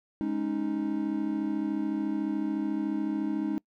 triangle chord, Ab suspended fourth, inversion none, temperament equal, 207.7 / 277.2 / 311.1 Hz, Ab3 / Db4 / Eb4, 0 / 0 / 0 cents, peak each -31 / -31 / -28 dBFS, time 0.21-3.58 s, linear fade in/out 0 ms, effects noise-tail reverb RT60 0.1 s tail -25 dB re dry

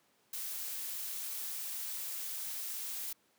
blue noise, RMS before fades -40 dBFS, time 0.33-3.13 s, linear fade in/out 5 ms, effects pink hiss -71 dBFS RMS until 3.38 s + high-pass 200 Hz 12 dB/octave

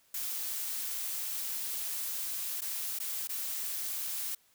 blue noise with dropouts, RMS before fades -36 dBFS, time 0.14-4.35 s, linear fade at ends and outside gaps 5 ms, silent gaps 2.608-2.617 / 2.989-3 / 3.274-3.292 s, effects white hiss -67 dBFS RMS until 4.54 s

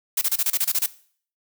blue noise bursts, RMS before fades -21 dBFS, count 10, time 0.17-0.862 s, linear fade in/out 5 ms, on 44 ms, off 28 ms, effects noise-tail reverb RT60 0.5 s tail -18 dB re dry

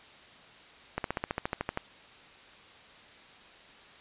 slowing click train, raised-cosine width 0.5 ms, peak -15 dBFS, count 12, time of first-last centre 0.98-1.774 s, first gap 62 ms, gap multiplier 1.03, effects white hiss -53 dBFS RMS until 4 s + resampled to 8000 Hz

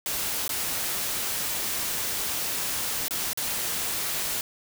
white noise with dropouts, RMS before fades -29 dBFS, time 0.06-4.41 s, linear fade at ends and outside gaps 1 ms, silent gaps 0.479-0.492 / 3.082-3.108 / 3.332-3.374 s, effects none

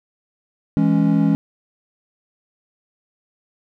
triangle chord, C# minor, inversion first, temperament equal, 164.81 / 207.7 / 277.2 Hz, E3 / G#3 / C#4, 0 / 0 / 0 cents, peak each -16 dBFS, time 0.77-1.35 s, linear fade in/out 0 ms, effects none

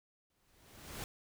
pink noise with exponential growth, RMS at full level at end -41 dBFS, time 0.3-1.04 s, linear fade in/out 1 ms, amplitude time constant 160 ms, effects none

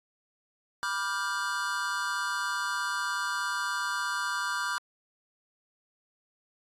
square chord, G dominant seventh, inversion first, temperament just, 980 / 1176 / 1411.2 / 1568 Hz, B5 / D6 / F6 / G6, -14 / +2 / +18 / 0 cents, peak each -37 / -35 / -35 / -35 dBFS, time 0.83-4.78 s, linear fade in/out 0 ms, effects low-pass 10000 Hz 12 dB/octave + AAC 64 kbps

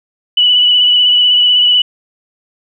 sine tone with vibrato, 2960 Hz, F#7, in tune, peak -6 dBFS, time 0.37-1.82 s, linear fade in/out 5 ms, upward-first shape triangle, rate 16 Hz, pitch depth 29 cents each way, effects none

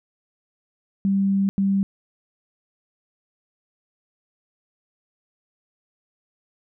sine tone bursts at uneven times, 196 Hz, G3, in tune, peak -17 dBFS, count 2, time 1.05-1.49 / 1.58-1.83 s, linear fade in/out 0 ms, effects none

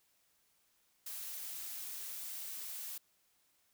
blue noise, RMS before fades -44 dBFS, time 1.06-2.98 s, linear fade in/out 5 ms, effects white hiss -74 dBFS RMS until 3.73 s

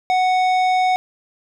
sine tone with tanh clipping, 740 Hz, F#5, in tune, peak -16 dBFS, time 0.1-0.96 s, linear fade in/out 0 ms, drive 13 dB, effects none

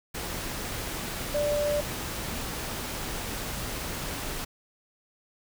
sine tone in noise, 587.3 Hz, D5, in tune, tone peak -24 dBFS, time 1.34-1.81 s, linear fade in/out 10 ms, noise pink, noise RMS -34 dBFS, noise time 0.14-4.45 s, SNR +7 dB, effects none

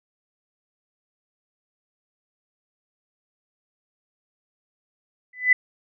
sine tone with exponential growth, 2000 Hz, B6, 21 cents sharp, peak -9 dBFS, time 5.33-5.53 s, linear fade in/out 5 ms, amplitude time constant 43 ms, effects none

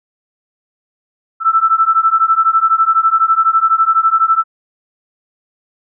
sine beating tone pair, 1318.5 / 1330.5 Hz, E6 / E6, 0 / +16 cents, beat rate 12 Hz, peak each -12 dBFS, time 1.4-4.44 s, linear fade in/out 50 ms, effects none

